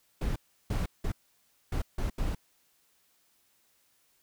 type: noise bursts at uneven times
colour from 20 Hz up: brown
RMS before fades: -30 dBFS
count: 6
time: 0.21-0.36 / 0.7-0.86 / 1.04-1.12 / 1.72-1.82 / 1.98-2.1 / 2.18-2.35 s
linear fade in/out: 5 ms
effects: white hiss -69 dBFS RMS until 4.22 s